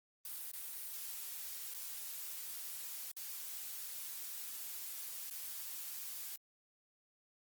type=noise with dropouts; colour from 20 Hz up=blue; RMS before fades=-45 dBFS; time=0.25-6.36 s; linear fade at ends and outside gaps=2 ms; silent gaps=0.515-0.534 / 1.74-1.744 / 3.116-3.166 / 5.299-5.309 s; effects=Opus 32 kbps